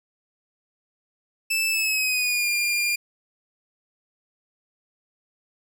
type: tone with pitch glide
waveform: sawtooth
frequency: 2637 to 2404 Hz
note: E7 to D7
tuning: 0 to +40 cents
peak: -18 dBFS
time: 1.5-2.96 s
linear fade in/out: 10 ms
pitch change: -160 cents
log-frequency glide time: 1.7-2.49 s
effects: none